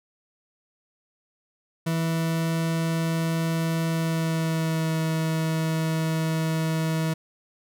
40% pulse tone with pitch glide, 163.7 to 160.33 Hz, E3 to E3, -12 to -48 cents, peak -22 dBFS, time 1.86-7.14 s, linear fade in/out 10 ms, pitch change -36 cents, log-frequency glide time 3.87-4.97 s, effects none

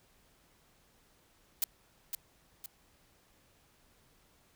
blue noise with echo, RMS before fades -29 dBFS, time 1.62-1.64 s, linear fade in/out 2 ms, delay 510 ms, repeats 2, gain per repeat -7 dB, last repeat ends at 2.66 s, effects pink hiss -67 dBFS RMS until 4.55 s

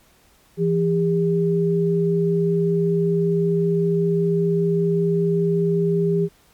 sine tone pair together, 167.5 / 402.7 Hz, E3 / G4, +28 / +47 cents, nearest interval octave + minor third, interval 1519 cents, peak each -19 dBFS, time 0.57-6.29 s, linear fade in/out 50 ms, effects pink hiss -56 dBFS RMS until 6.53 s + MP3 96 kbps

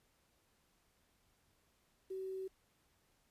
sine tone with quantisation, 380 Hz, F#4, 46 cents sharp, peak -40 dBFS, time 2.1-2.48 s, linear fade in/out 10 ms, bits 11, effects pink hiss -75 dBFS RMS until 3.3 s + resampled to 32000 Hz

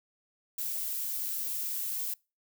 violet noise, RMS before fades -34 dBFS, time 0.58-2.14 s, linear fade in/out 5 ms, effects noise-tail reverb RT60 0.3 s tail -26 dB re dry

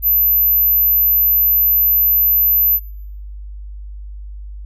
sine tone, 12080 Hz, F#9, 35 cents sharp, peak -10 dBFS, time 0.02-2.8 s, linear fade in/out 50 ms, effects noise-tail reverb RT60 0.7 s tail -25 dB re dry + added 50 Hz sine -28 dBFS peak until 4.65 s

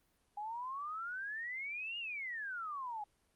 sine exponential two-way sweep, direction up then down, 812 to 2876 to 812 Hz, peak -39 dBFS, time 0.37-3.04 s, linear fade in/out 5 ms, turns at 1.98 s, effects pink hiss -75 dBFS RMS until 3.35 s + Opus 32 kbps

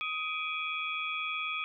sine tone cluster, 1255 / 2330 / 2489 / 3353 Hz, D#6 / D7 / D#7 / G#7, +15 / -14 / 0 / +16 cents, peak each -37 / -38 / -36 / -40 dBFS, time 0.01-1.64 s, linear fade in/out 0 ms, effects none

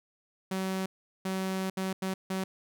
sawtooth tone bursts at uneven times, 189.5 Hz, F#3, 42 cents sharp, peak -26 dBFS, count 5, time 0.51-0.86 / 1.25-1.7 / 1.77-1.93 / 2.02-2.14 / 2.3-2.44 s, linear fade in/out 5 ms, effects none

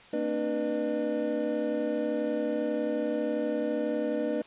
triangle tone cluster, 229.3 / 267.6 / 299.7 / 489.5 / 604 Hz, A#3 / C4 / D4 / B4 / D5, -28 / +39 / +35 / -15 / +48 cents, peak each -33 / -37 / -30 / -30 / -31 dBFS, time 0.13-4.42 s, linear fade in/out 5 ms, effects white hiss -52 dBFS RMS until 4.46 s + resampled to 8000 Hz

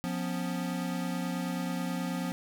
square tone cluster, 177.5 / 246.7 / 276.1 Hz, F3 / B3 / C#4, +28 / -2 / -7 cents, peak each -34 / -37 / -39 dBFS, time 0.04-2.32 s, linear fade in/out 0 ms, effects none

